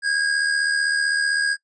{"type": "tone with amplitude modulation", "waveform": "square", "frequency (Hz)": 1634, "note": "G#6", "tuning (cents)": -29, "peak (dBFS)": -17, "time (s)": [0.02, 1.57], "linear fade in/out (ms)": 50, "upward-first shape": "sine", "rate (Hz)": 75.7, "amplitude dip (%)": 55, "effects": ["noise-tail reverb RT60 0.1 s tail -20 dB re dry", "resampled to 22050 Hz"]}